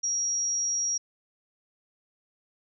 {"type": "tone", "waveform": "sine", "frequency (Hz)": 5670, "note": "F8", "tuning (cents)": 25, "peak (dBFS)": -25, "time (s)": [0.03, 0.98], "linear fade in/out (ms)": 10, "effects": []}